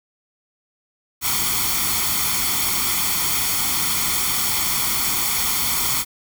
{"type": "noise with comb filter", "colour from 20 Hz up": "white", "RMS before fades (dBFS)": -21, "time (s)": [1.21, 6.05], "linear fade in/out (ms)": 50, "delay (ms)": 0.9, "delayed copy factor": 0.7, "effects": []}